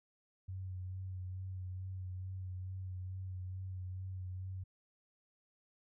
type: tone with vibrato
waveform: sine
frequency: 93 Hz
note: F#2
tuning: 9 cents sharp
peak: -40 dBFS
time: 0.48-4.64 s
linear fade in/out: 10 ms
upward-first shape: sine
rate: 2.3 Hz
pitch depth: 25 cents each way
effects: none